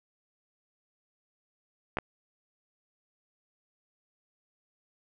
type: clicks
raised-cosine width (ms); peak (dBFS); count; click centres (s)
0.5; -15; 2; 1.971 / 1.986
effects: none